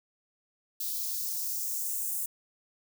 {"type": "noise with high-pass filter sweep", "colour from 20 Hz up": "violet", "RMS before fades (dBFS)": -33, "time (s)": [0.8, 2.26], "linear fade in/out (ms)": 5, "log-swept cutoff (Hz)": [4000, 8200], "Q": 2, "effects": []}